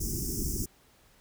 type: band-stop noise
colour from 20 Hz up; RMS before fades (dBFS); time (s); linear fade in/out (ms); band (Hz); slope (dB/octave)
pink; -32; 0-0.66; 10; 400 to 5200; 96
effects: pink hiss -62 dBFS RMS until 1.2 s